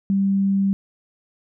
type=tone; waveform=sine; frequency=196 Hz; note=G3; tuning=in tune; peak=-16 dBFS; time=0.1-0.73 s; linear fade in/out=0 ms; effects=none